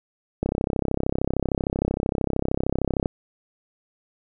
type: click train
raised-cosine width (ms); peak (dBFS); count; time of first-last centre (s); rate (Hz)
2; -9; 88; 0.43-3.058; 33.1
effects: none